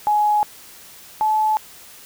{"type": "tone pair in turn", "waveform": "sine", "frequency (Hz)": [839, 863.1], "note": ["G#5", "A5"], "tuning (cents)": [17, -34], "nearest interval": "unison", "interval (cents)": 49, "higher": "second", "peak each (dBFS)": [-14, -15], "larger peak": "first", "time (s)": [[0.07, 0.43], [1.21, 1.57]], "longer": "neither", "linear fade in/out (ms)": 0, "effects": ["white hiss -43 dBFS RMS until 2.05 s"]}